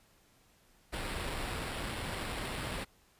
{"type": "noise with sample-and-hold", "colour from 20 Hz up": "pink", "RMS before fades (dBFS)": -38, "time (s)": [0.92, 2.85], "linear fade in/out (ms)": 20, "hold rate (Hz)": 6300, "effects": ["pink hiss -66 dBFS RMS until 3.19 s", "resampled to 32000 Hz"]}